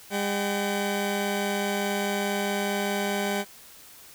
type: tone pair together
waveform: 15% pulse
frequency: 201.9 / 762.8 Hz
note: G#3 / G5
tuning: -49 / -47 cents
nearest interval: octave + major seventh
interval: 2302 cents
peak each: -20 / -25 dBFS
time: 0.1-3.45 s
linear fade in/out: 50 ms
effects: white hiss -49 dBFS RMS until 4.14 s